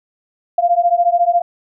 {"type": "beating tone pair", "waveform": "sine", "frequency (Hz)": [688, 702], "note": ["F5", "F5"], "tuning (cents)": [-26, 9], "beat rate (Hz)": 14, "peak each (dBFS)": -14, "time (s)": [0.58, 1.42], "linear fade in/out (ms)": 5, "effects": []}